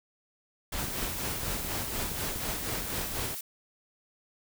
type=noise with tremolo; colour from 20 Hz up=pink; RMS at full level=-33 dBFS; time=0.72-3.35 s; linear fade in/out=5 ms; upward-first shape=sine; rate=4.1 Hz; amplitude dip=55%
type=noise; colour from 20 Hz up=blue; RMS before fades=-38 dBFS; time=0.78-3.41 s; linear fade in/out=5 ms
type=clicks; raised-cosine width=3 ms; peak=-26 dBFS; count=7; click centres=0.84 / 0.884 / 1.433 / 1.482 / 1.648 / 2.118 / 2.36 s
effects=none